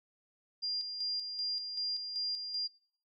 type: tone with tremolo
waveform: sine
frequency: 4800 Hz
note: D8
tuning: 37 cents sharp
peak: -32 dBFS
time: 0.62-2.68 s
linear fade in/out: 20 ms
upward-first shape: square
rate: 2.6 Hz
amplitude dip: 50%
effects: noise-tail reverb RT60 0.6 s tail -25 dB re dry